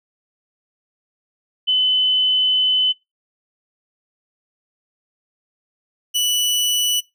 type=tone pair in turn; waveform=sine / sawtooth; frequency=3024 / 2960 Hz; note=F#7 / F#7; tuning=+37 / 0 cents; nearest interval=unison; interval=37 cents; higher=first; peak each=-13 dBFS; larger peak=neither; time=1.67-2.93 / 6.14-7.01 s; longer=first; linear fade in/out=20 ms; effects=noise-tail reverb RT60 0.2 s tail -20 dB re dry